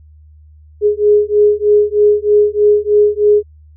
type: beating tone pair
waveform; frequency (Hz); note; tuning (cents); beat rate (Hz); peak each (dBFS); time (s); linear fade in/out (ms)
sine; 415.3 / 418.5; G#4 / G#4; 0 / +13; 3.2; -11; 0.81-3.43; 50
effects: added 76 Hz sine -39 dBFS peak until 3.76 s